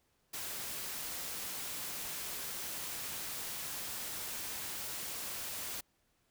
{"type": "noise", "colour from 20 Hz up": "white", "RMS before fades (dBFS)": -41, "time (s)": [0.33, 5.81], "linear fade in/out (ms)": 10, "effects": ["pink hiss -75 dBFS RMS until 6.3 s"]}